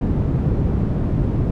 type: low-pass noise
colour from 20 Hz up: white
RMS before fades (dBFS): -19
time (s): 0.01-1.51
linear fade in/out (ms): 5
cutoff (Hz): 170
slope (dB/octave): 12
effects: none